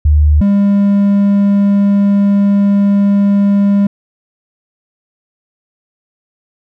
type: tone pair in turn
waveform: sine / triangle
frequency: 75 / 200.8 Hz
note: D2 / G3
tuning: +37 / +42 cents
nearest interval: octave + perfect fourth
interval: 1705 cents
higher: second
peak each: -5 dBFS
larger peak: neither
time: 0.05-0.41 / 0.41-3.87 s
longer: second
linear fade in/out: 5 ms
effects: none